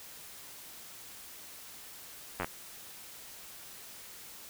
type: slowing click train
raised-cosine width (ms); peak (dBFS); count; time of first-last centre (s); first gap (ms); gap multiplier
0.5; -18; 5; 2.4-2.445; 10; 1.08
effects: white hiss -49 dBFS RMS until 4.49 s